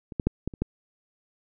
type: clicks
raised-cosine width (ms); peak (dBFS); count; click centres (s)
3; -25 / -13 / -8 / -15 / -27 / -12; 6; 0.122 / 0.198 / 0.27 / 0.476 / 0.538 / 0.62
effects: none